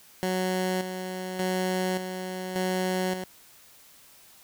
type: tone with tremolo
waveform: 15% pulse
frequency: 185 Hz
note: F#3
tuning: in tune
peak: -19 dBFS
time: 0.23-3.24 s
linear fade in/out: 0 ms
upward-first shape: square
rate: 0.86 Hz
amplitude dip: 55%
effects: white hiss -54 dBFS RMS until 4.43 s